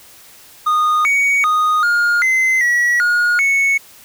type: tone with pitch steps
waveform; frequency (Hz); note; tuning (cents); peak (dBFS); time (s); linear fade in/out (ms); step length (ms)
triangle; 1231 / 2243 / 1240 / 1420 / 2057 / 1928 / 1438 / 2210; D#6 / C#7 / D#6 / F6 / C7 / B6 / F#6 / C#7; -19 / +20 / -6 / +28 / -30 / -42 / -50 / -6; -10; 0.66-3.78; 10; 390
effects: white hiss -43 dBFS RMS until 4.04 s